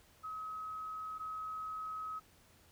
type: tone pair in turn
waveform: sine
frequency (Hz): 1275 / 1275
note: D#6 / D#6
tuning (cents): +42 / +42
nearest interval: unison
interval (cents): 0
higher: neither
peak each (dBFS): -40 / -39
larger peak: second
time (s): 0.23-1.19 / 1.19-2.2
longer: second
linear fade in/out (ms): 20
effects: added 86 Hz sine -70 dBFS peak until 2.71 s + pink hiss -65 dBFS RMS until 2.71 s